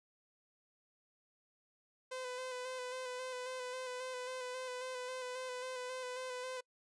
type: tone with vibrato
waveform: sawtooth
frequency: 507 Hz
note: B4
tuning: 45 cents sharp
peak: -37 dBFS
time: 2.11-6.61 s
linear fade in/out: 10 ms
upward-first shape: square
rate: 3.7 Hz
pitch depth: 23 cents each way
effects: noise-tail reverb RT60 0.1 s tail -26 dB re dry + resampled to 22050 Hz